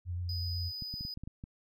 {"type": "tone with vibrato", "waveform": "sine", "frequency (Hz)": 88.3, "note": "F2", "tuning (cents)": 20, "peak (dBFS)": -33, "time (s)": [0.05, 0.72], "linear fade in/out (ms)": 50, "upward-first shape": "sine", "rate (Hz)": 7.9, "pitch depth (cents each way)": 22}
{"type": "tone", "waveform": "triangle", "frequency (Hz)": 4978, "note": "D#8", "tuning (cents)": 0, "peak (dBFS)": -37, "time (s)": [0.29, 1.14], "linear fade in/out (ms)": 2}
{"type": "clicks", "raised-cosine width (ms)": 5, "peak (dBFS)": -30, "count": 8, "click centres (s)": [0.823, 0.94, 1.009, 1.051, 1.174, 1.236, 1.275, 1.439]}
{"effects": []}